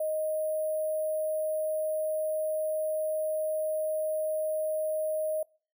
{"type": "tone with sample-and-hold", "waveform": "sine", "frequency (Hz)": 622.3, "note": "D#5", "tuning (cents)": 0, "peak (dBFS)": -27, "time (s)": [0, 5.43], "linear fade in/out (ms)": 5, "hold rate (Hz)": 11025, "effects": ["noise-tail reverb RT60 0.4 s tail -25 dB re dry"]}